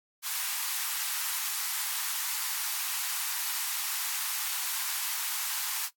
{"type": "high-pass noise", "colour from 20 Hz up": "white", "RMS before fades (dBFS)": -32, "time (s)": [0.22, 5.9], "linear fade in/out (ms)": 50, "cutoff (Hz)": 820, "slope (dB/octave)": 48, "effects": ["noise-tail reverb RT60 0.1 s tail -17 dB re dry", "AAC 64 kbps"]}